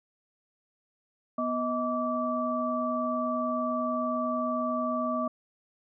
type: tone cluster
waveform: sine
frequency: 245.6 / 632 / 1159 Hz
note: B3 / D#5 / D6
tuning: -9 / +27 / -23 cents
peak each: -31 dBFS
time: 1.38-5.28 s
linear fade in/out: 5 ms
effects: none